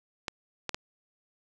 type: clicks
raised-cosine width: 0.2 ms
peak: -14 dBFS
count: 3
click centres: 0.282 / 0.693 / 0.745 s
effects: none